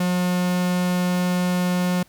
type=tone; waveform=45% pulse; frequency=179.7 Hz; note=F3; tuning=50 cents sharp; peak=-19 dBFS; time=0-2.03 s; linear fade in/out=5 ms; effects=pink hiss -55 dBFS RMS until 2.08 s